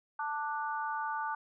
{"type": "harmonic tone", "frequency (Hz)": 294.9, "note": "D4", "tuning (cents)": 7, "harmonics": [3, 4, 5], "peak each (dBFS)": [-35, -38, -39], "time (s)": [0.19, 1.35], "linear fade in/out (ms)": 5, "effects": []}